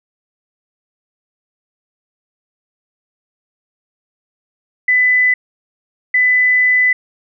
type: tone bursts at uneven times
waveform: sine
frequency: 2000 Hz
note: B6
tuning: 21 cents sharp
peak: -9 dBFS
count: 2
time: 4.88-5.34 / 6.14-6.93 s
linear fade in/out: 5 ms
effects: none